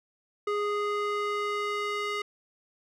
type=tone with band-pass filter sweep; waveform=square; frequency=413.7 Hz; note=G#4; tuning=7 cents flat; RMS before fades=-30 dBFS; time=0.47-2.22 s; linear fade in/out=5 ms; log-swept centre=940 to 2000 Hz; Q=0.99; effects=none